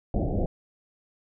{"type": "low-pass noise", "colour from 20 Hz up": "pink", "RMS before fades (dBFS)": -26, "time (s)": [0.14, 0.46], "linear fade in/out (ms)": 2, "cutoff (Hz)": 740, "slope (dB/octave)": 96, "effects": []}